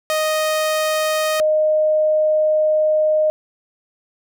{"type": "tone pair in turn", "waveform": ["sawtooth", "sine"], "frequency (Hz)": [622.3, 617.3], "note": ["D#5", "D#5"], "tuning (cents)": [0, -14], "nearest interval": "unison", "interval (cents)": 14, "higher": "first", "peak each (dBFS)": -13, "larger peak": "neither", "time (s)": [[0.1, 1.4], [1.4, 3.3]], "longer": "second", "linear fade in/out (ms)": 0, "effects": []}